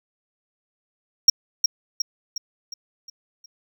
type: tone with echo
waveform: triangle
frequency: 5590 Hz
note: F8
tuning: 1 cent sharp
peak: -6 dBFS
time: 1.28-1.3 s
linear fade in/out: 5 ms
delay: 360 ms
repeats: 6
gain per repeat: -6 dB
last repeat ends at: 3.46 s
effects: none